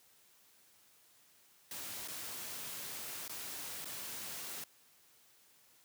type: noise with dropouts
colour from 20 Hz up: white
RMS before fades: -44 dBFS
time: 1.71-4.64 s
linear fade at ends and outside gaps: 2 ms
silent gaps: 2.077-2.083 / 3.28-3.294 / 3.846-3.855 s
effects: white hiss -66 dBFS RMS until 5.84 s + high-pass 80 Hz 12 dB/octave